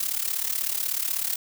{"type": "noise with amplitude modulation", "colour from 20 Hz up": "blue", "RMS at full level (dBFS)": -24, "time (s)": [0, 1.36], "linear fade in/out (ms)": 5, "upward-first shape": "sine", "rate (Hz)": 36.2, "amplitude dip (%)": 80, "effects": []}